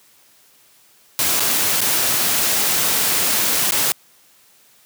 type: noise with dropouts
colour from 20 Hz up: white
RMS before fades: -18 dBFS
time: 1.19-3.92 s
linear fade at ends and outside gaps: 0 ms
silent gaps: 1.397-1.404 / 1.806-1.815 / 3.709-3.721 s
effects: white hiss -53 dBFS RMS until 4.85 s + high-pass 100 Hz 12 dB/octave